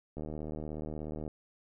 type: click train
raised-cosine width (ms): 2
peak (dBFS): -27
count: 86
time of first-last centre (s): 0.17-1.278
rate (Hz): 76.7
effects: none